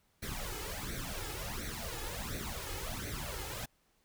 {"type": "noise with flanger", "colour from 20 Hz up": "pink", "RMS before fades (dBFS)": -40, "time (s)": [0.22, 3.66], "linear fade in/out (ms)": 10, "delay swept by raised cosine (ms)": [0.49, 2.39], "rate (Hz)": 1.4, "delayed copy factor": 0.75, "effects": ["pink hiss -73 dBFS RMS until 4.04 s"]}